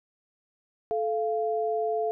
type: tone pair together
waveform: sine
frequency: 435.9 / 692 Hz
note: A4 / F5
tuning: -16 / -16 cents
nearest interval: minor sixth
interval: 800 cents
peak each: -27 / -28 dBFS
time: 0.91-2.11 s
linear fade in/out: 0 ms
effects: none